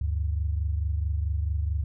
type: tone pair together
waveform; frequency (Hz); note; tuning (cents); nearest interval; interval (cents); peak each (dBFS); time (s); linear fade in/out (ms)
sine; 73.42 / 98; D2 / G2; 0 / 0; perfect fourth; 500; -25 / -31; 0.01-1.84; 5
effects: none